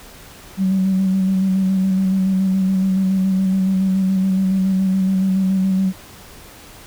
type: tone with vibrato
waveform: sine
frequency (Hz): 190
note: F#3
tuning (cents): +46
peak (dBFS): -13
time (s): 0.57-5.93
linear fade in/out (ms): 50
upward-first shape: square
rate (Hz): 7.1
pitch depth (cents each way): 20
effects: tanh soft clip ceiling -9 dBFS + pink hiss -41 dBFS RMS until 6.86 s